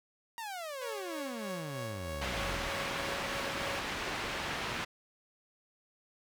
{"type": "exponential sweep", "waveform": "sawtooth", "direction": "down", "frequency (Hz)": [946, 35], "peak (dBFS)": -35, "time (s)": [0.38, 2.69], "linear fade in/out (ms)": 0}
{"type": "tone with tremolo", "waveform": "sawtooth", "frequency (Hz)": 554.4, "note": "C#5", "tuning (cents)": 0, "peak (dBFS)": -35, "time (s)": [0.81, 3.8], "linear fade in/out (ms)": 10, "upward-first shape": "sine", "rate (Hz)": 3.2, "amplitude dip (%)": 40}
{"type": "low-pass noise", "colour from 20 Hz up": "white", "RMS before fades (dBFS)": -37, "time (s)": [2.21, 4.85], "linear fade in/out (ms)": 10, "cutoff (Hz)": 2500, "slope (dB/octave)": 12}
{"effects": []}